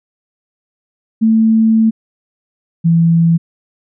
sine tone pair in turn, 222.4 / 166.61 Hz, A3 / E3, +19 / +19 cents, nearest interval perfect fourth, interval 500 cents, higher first, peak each -7 dBFS, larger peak neither, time 1.21-1.91 / 2.84-3.38 s, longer first, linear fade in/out 20 ms, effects none

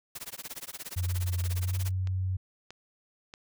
white noise with tremolo, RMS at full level -38 dBFS, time 0.15-1.91 s, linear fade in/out 5 ms, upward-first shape sine, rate 17 Hz, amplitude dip 100%
sine tone with pitch glide, 89.8 to 93.34 Hz, F2 to F#2, +49 to +16 cents, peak -27 dBFS, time 0.96-2.37 s, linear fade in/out 10 ms, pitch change +67 cents, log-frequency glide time 1.55-1.78 s
click train, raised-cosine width 0.2 ms, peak -27 dBFS, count 4, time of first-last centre 1.44-3.339 s, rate 1.58 Hz
effects none

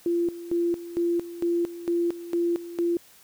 sine tone with tremolo, 343.3 Hz, F4, 30 cents flat, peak -21 dBFS, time 0.06-2.97 s, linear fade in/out 2 ms, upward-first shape square, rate 2.2 Hz, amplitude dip 80%, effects white hiss -54 dBFS RMS until 3.23 s

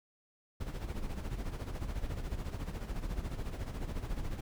brown noise with tremolo, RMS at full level -35 dBFS, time 0.6-4.41 s, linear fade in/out 10 ms, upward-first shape sine, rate 14 Hz, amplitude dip 65%, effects none

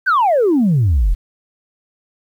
sine exponential sweep, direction down, 1608 to 37.07 Hz, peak -9 dBFS, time 0.06-1.15 s, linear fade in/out 20 ms, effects tanh soft clip ceiling -8 dBFS + 8-bit

